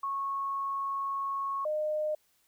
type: tone pair in turn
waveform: sine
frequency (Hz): 1100 / 610.8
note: C#6 / D#5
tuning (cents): -14 / -32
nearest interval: minor seventh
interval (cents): 1018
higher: first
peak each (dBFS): -30 / -28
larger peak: second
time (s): 0.03-1.65 / 1.65-2.15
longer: first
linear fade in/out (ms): 5
effects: white hiss -70 dBFS RMS until 2.47 s